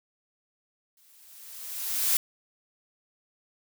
blue noise with exponential growth, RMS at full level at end -22 dBFS, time 0.97-2.17 s, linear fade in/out 2 ms, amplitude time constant 260 ms, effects none

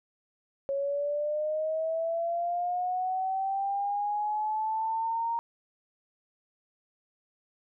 sine linear sweep, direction up, 549 to 932.3 Hz, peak -27 dBFS, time 0.69-5.39 s, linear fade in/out 0 ms, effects none

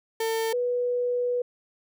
35% pulse / sine tone pair in turn, 450 / 490.1 Hz, A4 / B4, +39 / -13 cents, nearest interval minor second, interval 148 cents, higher second, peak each -23 dBFS, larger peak neither, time 0.2-0.53 / 0.53-1.42 s, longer second, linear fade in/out 5 ms, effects none

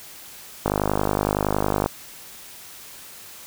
click train, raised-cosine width 1 ms, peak -6 dBFS, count 62, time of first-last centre 0.66-1.861 s, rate 50.8 Hz, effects white hiss -42 dBFS RMS until 3.46 s

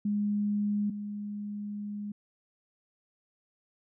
sine tone pair in turn, 206.4 / 206.4 Hz, G#3 / G#3, -10 / -10 cents, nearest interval unison, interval 0 cents, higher neither, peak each -26 / -34 dBFS, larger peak first, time 0.05-0.9 / 0.9-2.12 s, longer second, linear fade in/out 5 ms, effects none

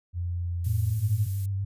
sine tone with pitch glide, 87.5 to 86.49 Hz, F2 to F2, +4 to -16 cents, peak -27 dBFS, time 0.13-0.96 s, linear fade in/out 50 ms, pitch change -20 cents, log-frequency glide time 0.38-0.63 s
violet noise, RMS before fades -43 dBFS, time 0.64-1.46 s, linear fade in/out 5 ms
sine tone, 110 Hz, A2, in tune, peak -24 dBFS, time 0.66-1.27 s, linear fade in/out 10 ms
sine tone with vibrato, 98 Hz, G2, in tune, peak -26 dBFS, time 0.98-1.65 s, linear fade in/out 10 ms, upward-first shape sine, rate 8.2 Hz, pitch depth 31 cents each way
effects resampled to 32000 Hz

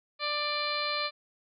harmonic tone, 591 Hz, D5, 11 cents sharp, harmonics 1 / 2 / 3 / 4 / 5 / 6 / 7 / 8, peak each -37 / -34 / -40 / -35 / -43 / -40 / -34 / -43 dBFS, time 0.19-1.11 s, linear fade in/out 50 ms, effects none

